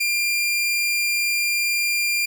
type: tone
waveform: sawtooth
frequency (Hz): 2393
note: D7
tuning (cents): +32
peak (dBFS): -16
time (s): 0-2.26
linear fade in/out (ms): 10
effects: none